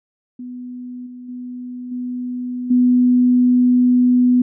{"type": "tone with level steps", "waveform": "sine", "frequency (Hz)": 248.2, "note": "B3", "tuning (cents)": 9, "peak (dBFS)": [-28, -32, -27, -22, -10], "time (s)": [0.39, 4.42], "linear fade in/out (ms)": 5, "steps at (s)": [1.06, 1.28, 1.91, 2.7], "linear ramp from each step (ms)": 10, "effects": []}